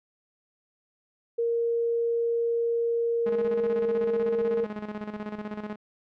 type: tone with pitch glide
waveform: sine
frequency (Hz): 466.2 to 462.4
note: A#4 to A#4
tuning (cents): 0 to -14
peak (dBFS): -23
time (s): 1.38-4.65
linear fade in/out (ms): 10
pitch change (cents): -14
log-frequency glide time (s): 3.58-3.88
type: tone with tremolo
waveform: sawtooth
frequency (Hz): 210.6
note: G#3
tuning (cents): +24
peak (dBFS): -27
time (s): 3.26-5.76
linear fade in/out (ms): 5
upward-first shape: square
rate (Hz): 16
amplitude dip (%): 65
effects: low-pass 2000 Hz 12 dB/octave